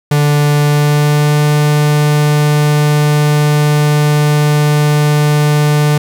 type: tone with pitch glide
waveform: 45% pulse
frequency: 146.8 to 148.68 Hz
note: D3 to D3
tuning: 0 to +22 cents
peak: -8 dBFS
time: 0.11-5.98 s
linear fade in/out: 5 ms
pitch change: +22 cents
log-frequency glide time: 0.62-1.43 s
effects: 8-bit